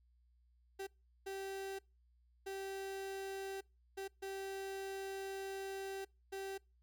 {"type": "tone bursts at uneven times", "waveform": "35% pulse", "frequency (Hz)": 388.5, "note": "G4", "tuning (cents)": -16, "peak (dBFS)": -40, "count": 6, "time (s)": [[0.79, 0.87], [1.26, 1.79], [2.46, 3.61], [3.97, 4.08], [4.22, 6.05], [6.32, 6.58]], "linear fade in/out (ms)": 10, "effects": ["noise-tail reverb RT60 0.3 s tail -26 dB re dry", "added 60 Hz sine -68 dBFS peak until 6.82 s"]}